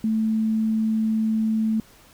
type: tone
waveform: sine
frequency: 220 Hz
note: A3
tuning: in tune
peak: -19 dBFS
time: 0.04-1.8 s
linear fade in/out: 2 ms
effects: pink hiss -52 dBFS RMS until 2.13 s